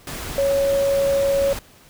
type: tone in noise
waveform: sine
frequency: 554.4 Hz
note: C#5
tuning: in tune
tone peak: -16 dBFS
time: 0.38-1.53 s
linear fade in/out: 2 ms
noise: pink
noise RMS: -31 dBFS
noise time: 0.07-1.59 s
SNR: +12 dB
effects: pink hiss -50 dBFS RMS until 1.89 s